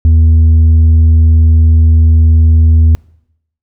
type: tone with tanh clipping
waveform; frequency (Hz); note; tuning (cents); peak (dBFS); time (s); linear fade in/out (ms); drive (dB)
triangle; 80.3; E2; -45; -4; 0.05-2.95; 0; 8
effects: noise-tail reverb RT60 0.8 s tail -26 dB re dry